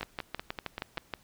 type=two click trains; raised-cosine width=0.3 ms; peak=-17 / -19 dBFS; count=8 / 6; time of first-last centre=0.03-1.138 / 0.01-0.973 s; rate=6.32 / 5.19 Hz; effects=pink hiss -62 dBFS RMS until 1.23 s